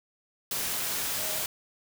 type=tone in noise; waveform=sine; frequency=622.3 Hz; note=D#5; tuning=in tune; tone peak=-41 dBFS; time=1.18-1.42 s; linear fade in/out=2 ms; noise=white; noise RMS=-31 dBFS; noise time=0.51-1.46 s; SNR=-13 dB; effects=none